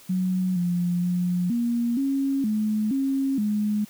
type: tone with pitch steps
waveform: sine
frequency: 184.7 / 175.9 / 178.3 / 236.6 / 273.4 / 214.1 / 270.8 / 209.9 Hz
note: F#3 / F3 / F3 / A#3 / C#4 / A3 / C#4 / G#3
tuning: -3 / +13 / +36 / +26 / -24 / -47 / -40 / +19 cents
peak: -21 dBFS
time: 0.09-3.85 s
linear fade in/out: 10 ms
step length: 470 ms
effects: white hiss -50 dBFS RMS until 3.89 s